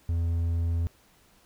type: tone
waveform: triangle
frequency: 84.1 Hz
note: E2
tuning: 35 cents sharp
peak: -22 dBFS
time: 0.09-0.87 s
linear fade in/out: 0 ms
effects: pink hiss -61 dBFS RMS until 1.45 s